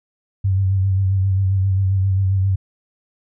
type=tone with vibrato; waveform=sine; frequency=96 Hz; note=G2; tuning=36 cents flat; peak=-14 dBFS; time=0.44-2.56 s; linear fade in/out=10 ms; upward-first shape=sine; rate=7.5 Hz; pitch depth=39 cents each way; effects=none